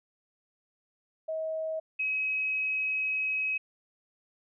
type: tone pair in turn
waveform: sine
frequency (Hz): 637 / 2548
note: D#5 / D#7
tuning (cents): +41 / +41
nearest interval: 2 octaves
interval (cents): 2400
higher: second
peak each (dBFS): -30 / -27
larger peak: second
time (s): 1.28-1.8 / 1.99-3.58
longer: second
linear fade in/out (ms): 10
effects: none